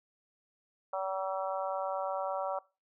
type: harmonic tone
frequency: 190.8 Hz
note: G3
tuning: 47 cents flat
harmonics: 3 / 4 / 5 / 6 / 7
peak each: -35 / -37 / -39 / -41 / -42 dBFS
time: 0.93-2.59 s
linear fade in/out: 5 ms
effects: noise-tail reverb RT60 0.3 s tail -22 dB re dry